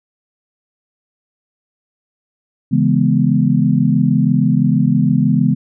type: chord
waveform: sine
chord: C# minor seventh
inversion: none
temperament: equal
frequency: 138.59 / 164.81 / 207.7 / 246.9 Hz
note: C#3 / E3 / G#3 / B3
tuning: 0 / 0 / 0 / 0 cents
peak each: -16 dBFS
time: 2.71-5.55 s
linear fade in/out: 20 ms
effects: none